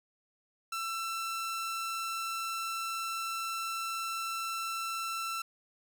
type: tone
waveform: sawtooth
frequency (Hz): 1339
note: E6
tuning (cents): +27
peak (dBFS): -30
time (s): 0.72-5.42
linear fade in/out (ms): 5
effects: none